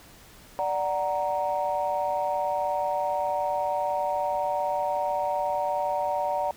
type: chord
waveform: sine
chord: D augmented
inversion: none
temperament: equal with one note detuned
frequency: 587.3 / 744.7 / 932.3 Hz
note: D5 / F#5 / A#5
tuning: 0 / +11 / 0 cents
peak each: -28 dBFS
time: 0.59-6.51 s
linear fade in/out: 0 ms
effects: tanh soft clip ceiling -16 dBFS + pink hiss -51 dBFS RMS until 6.56 s